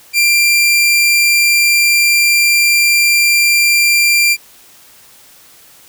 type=tone; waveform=sawtooth; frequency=2375 Hz; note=D7; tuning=19 cents sharp; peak=-5 dBFS; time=0.13-4.37 s; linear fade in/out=50 ms; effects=white hiss -43 dBFS RMS until 5.88 s